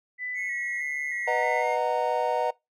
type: tone with vibrato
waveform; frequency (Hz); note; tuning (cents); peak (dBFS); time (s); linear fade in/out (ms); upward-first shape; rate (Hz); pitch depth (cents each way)
sine; 1964; B6; -10; -30; 0.18-1.64; 50; square; 1.6; 27
type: tone with pitch glide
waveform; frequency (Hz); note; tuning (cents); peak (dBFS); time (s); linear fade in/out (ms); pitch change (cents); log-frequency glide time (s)
triangle; 2184 to 2140; C#7 to C7; -26 to +38; -31; 0.34-1.78; 50; -36; 0.5-0.84
type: chord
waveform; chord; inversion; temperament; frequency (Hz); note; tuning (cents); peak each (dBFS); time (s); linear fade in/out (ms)
triangle; B major seventh; none; just; 493.9 / 617.4 / 740.8 / 926; B4 / D#5 / F#5 / A#5; 0 / -14 / +2 / -12; -27; 1.27-2.51; 10
effects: noise-tail reverb RT60 0.2 s tail -23 dB re dry